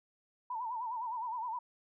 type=tone with vibrato; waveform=sine; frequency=940 Hz; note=A#5; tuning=14 cents sharp; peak=-35 dBFS; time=0.5-1.59 s; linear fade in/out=5 ms; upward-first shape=sine; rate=9.7 Hz; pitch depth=120 cents each way; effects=none